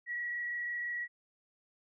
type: tone with frequency modulation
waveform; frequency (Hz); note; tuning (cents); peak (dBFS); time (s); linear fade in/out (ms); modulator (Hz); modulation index
sine; 1923; B6; -47; -34; 0.06-1.08; 50; 25.9; 0.97
effects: none